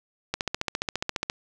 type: click train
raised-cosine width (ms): 0.2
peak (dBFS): -9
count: 15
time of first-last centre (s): 0.34-1.299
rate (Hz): 14.6
effects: none